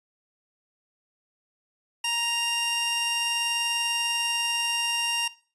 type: tone pair together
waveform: sawtooth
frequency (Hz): 938.1 / 2794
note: A#5 / F7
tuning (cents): +11 / 0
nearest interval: octave + perfect fifth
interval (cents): 1889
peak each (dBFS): -28 / -22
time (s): 2.04-5.28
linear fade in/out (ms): 5
effects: noise-tail reverb RT60 0.4 s tail -19 dB re dry + resampled to 24000 Hz